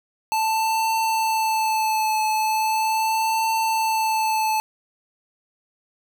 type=tone with vibrato; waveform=square; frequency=879 Hz; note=A5; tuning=2 cents flat; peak=-20 dBFS; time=0.32-4.6 s; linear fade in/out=0 ms; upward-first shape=triangle; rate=0.39 Hz; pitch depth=28 cents each way; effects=none